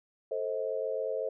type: chord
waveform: sine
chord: A diminished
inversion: none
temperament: just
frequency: 440 / 528 / 633.6 Hz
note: A4 / C5 / Eb5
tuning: 0 / +16 / +31 cents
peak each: -35 / -33 / -36 dBFS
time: 0.31-1.29 s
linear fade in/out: 5 ms
effects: none